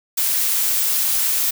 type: noise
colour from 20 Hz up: blue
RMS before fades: -19 dBFS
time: 0.17-1.51 s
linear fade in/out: 10 ms
effects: none